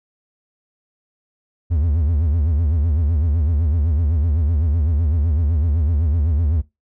triangle tone with vibrato, 78.4 Hz, D#2, 14 cents sharp, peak -13 dBFS, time 1.7-6.62 s, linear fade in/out 20 ms, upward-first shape sine, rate 7.9 Hz, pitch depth 180 cents each way, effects noise-tail reverb RT60 0.2 s tail -19 dB re dry

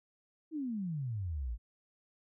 sine exponential sweep, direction down, 329.6 to 51.91 Hz, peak -34 dBFS, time 0.51-1.58 s, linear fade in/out 50 ms, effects none

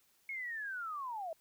sine linear sweep, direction down, 2200 to 622.3 Hz, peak -38 dBFS, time 0.29-1.33 s, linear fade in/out 2 ms, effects white hiss -71 dBFS RMS until 1.4 s

